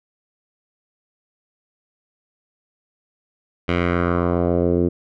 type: tone with low-pass filter sweep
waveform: 10% pulse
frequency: 87.31 Hz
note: F2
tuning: in tune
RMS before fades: -19 dBFS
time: 3.68-4.89 s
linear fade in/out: 10 ms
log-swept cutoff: 2700 to 350 Hz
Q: 1.9
effects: none